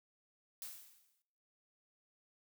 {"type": "noise with exponential decay", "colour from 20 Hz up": "blue", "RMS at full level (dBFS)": -44, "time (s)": [0.62, 1.22], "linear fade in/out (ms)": 0, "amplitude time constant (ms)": 130, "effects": ["noise-tail reverb RT60 0.8 s tail -21 dB re dry"]}